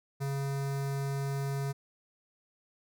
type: tone with notch filter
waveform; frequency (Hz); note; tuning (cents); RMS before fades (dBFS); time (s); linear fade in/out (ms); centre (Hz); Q
square; 138.4; C#3; -2; -33; 0.2-1.73; 20; 3000; 1.6
effects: none